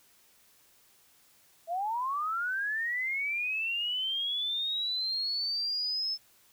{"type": "linear sweep", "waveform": "sine", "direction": "up", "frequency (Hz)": [648, 5274], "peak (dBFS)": -29, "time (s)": [1.67, 6.18], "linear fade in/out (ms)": 50, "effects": ["white hiss -63 dBFS RMS until 6.52 s"]}